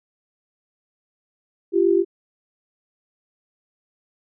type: tone pair together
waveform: sine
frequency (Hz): 343.8 / 390.9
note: F4 / G4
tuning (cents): -27 / -5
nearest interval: major second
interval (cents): 222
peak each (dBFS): -17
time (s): 1.72-2.05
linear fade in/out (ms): 50
effects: none